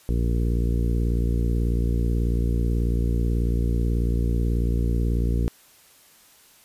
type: harmonic tone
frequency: 58.27 Hz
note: A#1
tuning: in tune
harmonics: 1 / 2 / 3 / 4 / 5 / 6 / 7 / 8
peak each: -21 / -27 / -31 / -33 / -35 / -37 / -38 / -39 dBFS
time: 0.09-5.48 s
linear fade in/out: 0 ms
effects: white hiss -54 dBFS RMS until 6.64 s + resampled to 32000 Hz